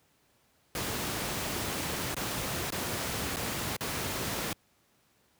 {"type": "noise with dropouts", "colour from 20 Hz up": "pink", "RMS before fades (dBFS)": -33, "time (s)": [0.75, 4.53], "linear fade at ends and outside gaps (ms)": 1, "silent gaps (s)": [[2.145, 2.166], [2.704, 2.722], [3.361, 3.368], [3.765, 3.808]], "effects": ["pink hiss -68 dBFS RMS until 5.39 s", "high-pass 80 Hz 12 dB/octave"]}